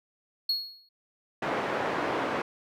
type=tone with exponential decay; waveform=triangle; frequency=4322 Hz; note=C#8; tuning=45 cents flat; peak=-21 dBFS; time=0.49-0.89 s; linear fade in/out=5 ms; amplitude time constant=85 ms
type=band-pass noise; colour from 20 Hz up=pink; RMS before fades=-30 dBFS; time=1.42-2.42 s; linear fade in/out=5 ms; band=330 to 1600 Hz; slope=12 dB/octave
effects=none